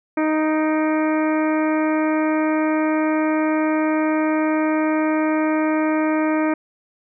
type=harmonic tone with a mistuned harmonic; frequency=311.1 Hz; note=D#4; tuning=in tune; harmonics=1 / 2 / 3 / 4 / 5 / 6 / 7 / 8; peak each=-18 / -24 / -28 / -30 / -32 / -34 / -35 / -36 dBFS; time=0.17-6.54 s; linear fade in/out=5 ms; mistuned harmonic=8; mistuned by=-79 cents; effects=none